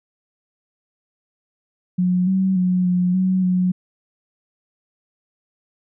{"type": "tone with pitch steps", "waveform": "sine", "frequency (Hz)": [180.9, 189.8, 182.1, 179.7, 186.5, 182.3], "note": ["F#3", "F#3", "F#3", "F3", "F#3", "F#3"], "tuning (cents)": [-39, 44, -27, 50, 14, -25], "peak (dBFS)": -15, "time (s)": [1.98, 3.72], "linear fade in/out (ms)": 10, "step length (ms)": 290, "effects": []}